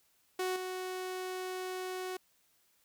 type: tone with level steps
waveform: sawtooth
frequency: 370 Hz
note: F#4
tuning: in tune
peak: -28 / -33 dBFS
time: 0.39-2.17 s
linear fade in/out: 5 ms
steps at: 0.56 s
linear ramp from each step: 2 ms
effects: white hiss -71 dBFS RMS until 2.84 s